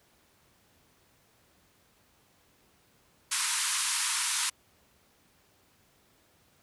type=band-pass noise; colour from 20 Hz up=white; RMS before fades=-30 dBFS; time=3.31-4.5 s; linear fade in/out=10 ms; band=900 to 11000 Hz; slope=96 dB/octave; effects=pink hiss -65 dBFS RMS until 6.62 s + high-pass 60 Hz 12 dB/octave